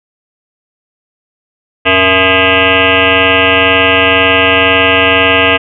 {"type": "tone with frequency modulation", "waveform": "sine", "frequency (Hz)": 1621, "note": "G#6", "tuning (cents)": -42, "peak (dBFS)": -5, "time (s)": [1.85, 5.58], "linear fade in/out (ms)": 20, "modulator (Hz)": 192, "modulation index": 7, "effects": []}